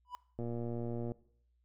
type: tone with exponential growth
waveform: triangle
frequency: 987.8 Hz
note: B5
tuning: in tune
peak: -34 dBFS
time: 0.05-0.15 s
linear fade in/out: 0 ms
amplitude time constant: 20 ms
type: click train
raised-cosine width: 2 ms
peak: -27 dBFS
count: 87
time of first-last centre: 0.39-1.119 s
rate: 118 Hz
effects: noise-tail reverb RT60 0.6 s tail -20 dB re dry + added 60 Hz sine -70 dBFS peak until 1.64 s